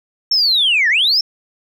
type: linear two-way sweep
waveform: sine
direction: down then up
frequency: 5480 to 1693 to 5480 Hz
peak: -10 dBFS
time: 0.31-1.21 s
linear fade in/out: 5 ms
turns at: 0.89 s
effects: tanh soft clip ceiling -7 dBFS